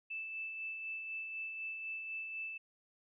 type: tone with tremolo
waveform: sine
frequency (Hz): 2637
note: E7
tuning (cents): 0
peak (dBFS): -38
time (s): 0.1-2.58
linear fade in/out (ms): 10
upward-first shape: sine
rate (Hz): 4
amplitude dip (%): 35
effects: none